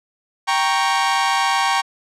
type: chord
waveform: sawtooth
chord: G diminished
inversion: none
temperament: equal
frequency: 784 / 932.3 / 1108.7 Hz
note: G5 / Bb5 / Db6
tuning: 0 / 0 / 0 cents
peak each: -16 / -17 / -17 dBFS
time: 0.47-1.82 s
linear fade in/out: 20 ms
effects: low-pass 7000 Hz 12 dB/octave